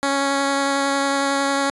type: tone with vibrato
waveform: 10% pulse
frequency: 277.2 Hz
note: C#4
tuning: in tune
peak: -10 dBFS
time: 0.03-1.7 s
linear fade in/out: 0 ms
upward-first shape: triangle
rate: 11 Hz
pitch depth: 11 cents each way
effects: resampled to 24000 Hz